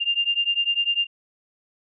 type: beating tone pair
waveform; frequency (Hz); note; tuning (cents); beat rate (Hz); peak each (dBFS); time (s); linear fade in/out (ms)
sine; 2794 / 2804; F7 / F7; 0 / +6; 10; -23 / -23; 0-1.07; 20
effects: none